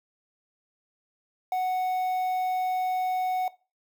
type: tone with quantisation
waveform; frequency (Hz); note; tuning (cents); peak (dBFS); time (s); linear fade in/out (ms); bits
triangle; 740; F#5; 0; -22; 1.52-3.48; 2; 8
effects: noise-tail reverb RT60 0.3 s tail -18 dB re dry